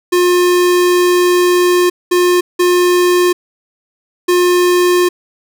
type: tone bursts at uneven times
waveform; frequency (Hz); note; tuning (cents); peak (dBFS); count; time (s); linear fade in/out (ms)
square; 356.5; F4; +36; -9; 4; 0.12-1.9 / 2.11-2.41 / 2.59-3.33 / 4.28-5.09; 10
effects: none